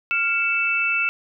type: tone cluster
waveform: sine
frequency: 1394 / 2246 / 2645 Hz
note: F6 / C#7 / E7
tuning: -4 / +22 / +5 cents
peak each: -25 / -28 / -20 dBFS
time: 0.11-1.09 s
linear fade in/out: 0 ms
effects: none